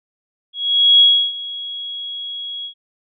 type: tone with ADSR envelope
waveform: sine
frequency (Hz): 3322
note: G#7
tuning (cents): 0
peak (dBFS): -6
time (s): 0.53-2.74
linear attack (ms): 470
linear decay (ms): 320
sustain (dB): -19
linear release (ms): 90
effects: none